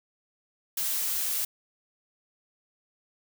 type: noise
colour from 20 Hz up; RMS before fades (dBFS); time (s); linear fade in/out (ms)
blue; -29; 0.77-1.45; 5
effects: none